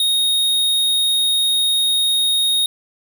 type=tone; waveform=square; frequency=3729 Hz; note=A#7; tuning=in tune; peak=-15 dBFS; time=0-2.66 s; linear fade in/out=2 ms; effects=none